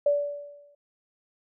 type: tone with exponential decay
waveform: sine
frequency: 578 Hz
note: D5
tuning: 28 cents flat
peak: -17 dBFS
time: 0.06-0.75 s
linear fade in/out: 5 ms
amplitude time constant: 150 ms
effects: none